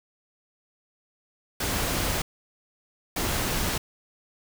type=noise bursts at uneven times; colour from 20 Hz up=pink; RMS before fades=-27 dBFS; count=2; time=1.6-2.22 / 3.16-3.78 s; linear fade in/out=5 ms; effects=none